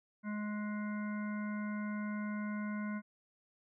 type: harmonic tone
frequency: 209.7 Hz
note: G#3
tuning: 17 cents sharp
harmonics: 1 / 3 / 5 / 7 / 9 / 10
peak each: -36 / -51 / -49 / -48 / -59 / -52 dBFS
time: 0.23-3.02 s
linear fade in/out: 50 ms
effects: none